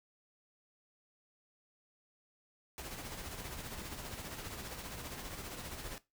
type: noise with tremolo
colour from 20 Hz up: pink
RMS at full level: -43 dBFS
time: 2.78-5.98 s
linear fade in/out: 0 ms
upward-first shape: sine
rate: 15 Hz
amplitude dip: 45%
effects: noise-tail reverb RT60 0.2 s tail -17 dB re dry